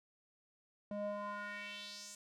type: tone with band-pass filter sweep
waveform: square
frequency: 205.4 Hz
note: G#3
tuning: 19 cents flat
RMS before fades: -44 dBFS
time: 0.91-2.15 s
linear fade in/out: 2 ms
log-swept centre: 440 to 7600 Hz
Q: 2.9
effects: none